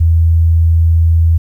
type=tone; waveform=sine; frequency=82.41 Hz; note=E2; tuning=in tune; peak=-6 dBFS; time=0-1.38 s; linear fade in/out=10 ms; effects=8-bit